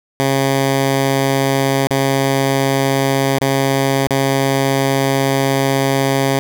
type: tone with dropouts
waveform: 10% pulse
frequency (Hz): 136.1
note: C#3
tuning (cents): -31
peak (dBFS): -5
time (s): 0.2-6.39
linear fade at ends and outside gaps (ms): 0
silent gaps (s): 1.871-1.907 / 3.386-3.413 / 4.071-4.107
effects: none